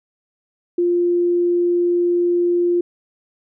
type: tone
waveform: sine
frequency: 349.6 Hz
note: F4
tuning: 2 cents sharp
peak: -14 dBFS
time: 0.78-2.81 s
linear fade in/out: 5 ms
effects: none